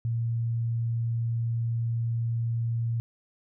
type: tone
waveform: sine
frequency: 116 Hz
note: A#2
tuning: 8 cents flat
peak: -25 dBFS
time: 0.05-3 s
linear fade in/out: 0 ms
effects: none